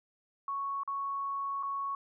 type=tone with dropouts; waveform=sine; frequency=1108.7 Hz; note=C#6; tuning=in tune; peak=-32 dBFS; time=0.48-1.95 s; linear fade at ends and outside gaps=2 ms; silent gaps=0.834-0.876 / 1.628-1.632 s; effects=none